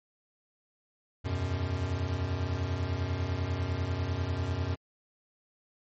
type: chord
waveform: square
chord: E suspended second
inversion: none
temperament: equal with one note detuned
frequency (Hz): 82.41 / 92.5 / 125.12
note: E2 / F#2 / B2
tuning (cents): 0 / 0 / +23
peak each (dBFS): -36 / -32 / -37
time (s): 1.24-4.76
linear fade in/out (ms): 20
effects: low-pass 6000 Hz 12 dB/octave + MP3 32 kbps